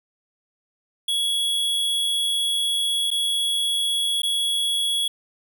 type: tone with dropouts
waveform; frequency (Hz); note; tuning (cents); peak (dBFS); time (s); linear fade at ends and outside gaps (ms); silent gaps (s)
square; 3351; G#7; +15; -21; 1.08-5.08; 5; 3.105-3.113 / 4.22-4.232
effects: 9-bit